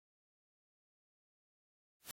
white noise with exponential growth, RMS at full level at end -41 dBFS, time 2-2.11 s, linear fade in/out 1 ms, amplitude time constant 23 ms, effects AAC 48 kbps

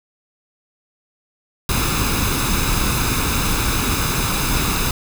pink noise with comb filter, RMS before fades -19 dBFS, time 1.69-4.91 s, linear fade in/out 2 ms, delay 0.79 ms, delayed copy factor +0.6, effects none

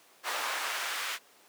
brown noise with high-pass filter sweep, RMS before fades -34 dBFS, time 0.23-1.19 s, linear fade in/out 50 ms, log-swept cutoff 970 to 1800 Hz, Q 0.97, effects pink hiss -59 dBFS RMS until 1.48 s + high-pass 400 Hz 12 dB/octave

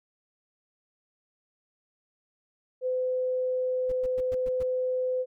sine tone, 509 Hz, C5, 48 cents flat, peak -25 dBFS, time 2.81-5.26 s, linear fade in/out 50 ms
brown noise bursts, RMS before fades -40 dBFS, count 6, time 3.89-4.632 s, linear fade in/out 5 ms, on 32 ms, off 110 ms
effects none

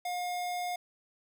square tone, 714 Hz, F5, 38 cents sharp, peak -33 dBFS, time 0.05-0.76 s, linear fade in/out 5 ms, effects 10-bit

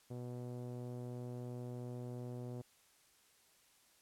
sawtooth tone with low-pass filter, 122.9 Hz, B2, 8 cents flat, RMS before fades -45 dBFS, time 0.1-2.62 s, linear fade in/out 10 ms, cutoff 550 Hz, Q 1.3, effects white hiss -69 dBFS RMS until 4.01 s + low-pass 12000 Hz 12 dB/octave

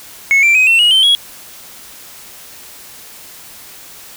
sine tone with pitch steps, 2194 / 2351 / 2520 / 2701 / 2895 / 3103 / 3325 Hz, C#7 / D7 / D#7 / E7 / F#7 / G7 / G#7, -18 / +1 / +21 / +42 / -38 / -18 / +1 cents, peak -4 dBFS, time 0.31-1.15 s, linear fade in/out 0 ms, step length 120 ms, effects tanh soft clip ceiling -6 dBFS + white hiss -36 dBFS RMS until 4.16 s

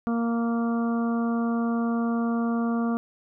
harmonic tone, 232.5 Hz, A#3, 4 cents flat, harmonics 1 / 2 / 3 / 4 / 5 / 6, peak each -23 / -34 / -35 / -43 / -36 / -41 dBFS, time 0.07-2.97 s, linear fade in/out 0 ms, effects none

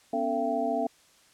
sine tone cluster, 247.8 / 282.1 / 448.8 / 676 / 781 Hz, B3 / C#4 / A4 / E5 / G5, +6 / +30 / +34 / +43 / -7 cents, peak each -33 / -34 / -34 / -28 / -34 dBFS, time 0.13-0.87 s, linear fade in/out 5 ms, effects white hiss -60 dBFS RMS until 1.33 s + low-pass 9000 Hz 12 dB/octave

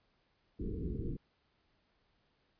pink low-pass noise, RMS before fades -38 dBFS, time 0.59-1.17 s, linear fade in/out 10 ms, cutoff 450 Hz, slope 96 dB/octave, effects pink hiss -75 dBFS RMS until 2.59 s + resampled to 11025 Hz

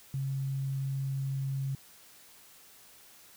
sine tone, 135.6 Hz, C#3, 38 cents flat, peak -30 dBFS, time 0.14-1.75 s, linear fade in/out 2 ms, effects white hiss -56 dBFS RMS until 3.36 s

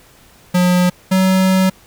square tone pair in turn, 179.6 / 188.25 Hz, F3 / F#3, +49 / +30 cents, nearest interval minor second, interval 81 cents, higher second, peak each -11 dBFS, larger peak neither, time 0.54-0.9 / 1.11-1.7 s, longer second, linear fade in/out 10 ms, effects pink hiss -47 dBFS RMS until 1.86 s

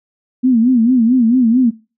sine tone with vibrato, 241 Hz, B3, 42 cents flat, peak -8 dBFS, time 0.43-1.71 s, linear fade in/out 20 ms, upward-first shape sine, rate 4.5 Hz, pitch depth 140 cents each way, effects noise-tail reverb RT60 0.3 s tail -20 dB re dry

